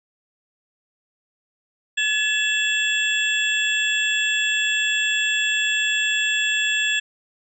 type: tone cluster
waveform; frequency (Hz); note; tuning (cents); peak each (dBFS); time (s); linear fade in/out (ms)
sine; 1713 / 2674 / 3376 / 7530; A6 / E7 / G#7 / A#8; -47 / +24 / +28 / +16; -23 / -23 / -24 / -31; 1.97-7; 10
effects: none